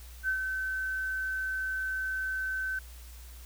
sine tone with ADSR envelope, 1532 Hz, G6, 40 cents flat, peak -25 dBFS, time 0.23-2.79 s, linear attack 53 ms, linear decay 90 ms, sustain -5 dB, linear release 4 ms, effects added 60 Hz sine -45 dBFS peak until 3.45 s + white hiss -54 dBFS RMS until 3.45 s

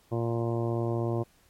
harmonic tone, 116.54 Hz, A#2, in tune, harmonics 1 / 2 / 3 / 4 / 5 / 6 / 7 / 8 / 9, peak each -29 / -36 / -31 / -38 / -37 / -40 / -46 / -45 / -45 dBFS, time 0.11-1.24 s, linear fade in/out 20 ms, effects pink hiss -63 dBFS RMS until 1.49 s + MP3 64 kbps

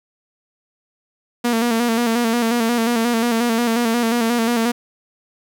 sawtooth tone with vibrato, 233.1 Hz, A#3, in tune, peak -12 dBFS, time 1.44-4.72 s, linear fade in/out 10 ms, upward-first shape square, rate 5.6 Hz, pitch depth 50 cents each way, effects 9-bit

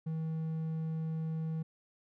triangle tone, 160.1 Hz, D#3, 50 cents sharp, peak -31 dBFS, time 0.06-1.63 s, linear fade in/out 10 ms, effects none

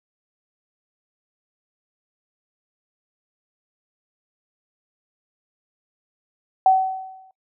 sine tone with exponential decay, 758 Hz, F#5, 42 cents sharp, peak -9 dBFS, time 6.66-7.31 s, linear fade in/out 2 ms, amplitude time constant 140 ms, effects noise-tail reverb RT60 0.1 s tail -23 dB re dry

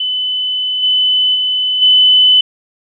sine tone with level steps, 3013 Hz, F#7, 31 cents sharp, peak -14 / -9 / -12 / -5 dBFS, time 0-2.41 s, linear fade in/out 5 ms, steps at 0.82 / 1.34 / 1.81 s, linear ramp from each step 20 ms, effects none

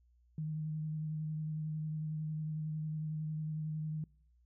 sine tone with vibrato, 154.9 Hz, D#3, 7 cents flat, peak -35 dBFS, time 0.38-4.04 s, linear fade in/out 2 ms, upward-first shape sine, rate 11 Hz, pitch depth 17 cents each way, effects noise-tail reverb RT60 0.6 s tail -26 dB re dry + added 60 Hz sine -65 dBFS peak until 4.45 s

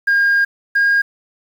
sine tone pair in turn, 1617 / 1623.8 Hz, G#6 / G#6, -47 / -39 cents, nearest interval unison, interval 8 cents, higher second, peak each -9 dBFS, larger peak neither, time 0.07-0.45 / 0.75-1.02 s, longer first, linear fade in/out 10 ms, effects tanh soft clip ceiling -9 dBFS + 7-bit

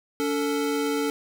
square tone pair together, 285 / 445.5 Hz, C#4 / A4, +48 / +22 cents, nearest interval minor sixth, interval 774 cents, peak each -27 dBFS, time 0.2-1.1 s, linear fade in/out 0 ms, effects none

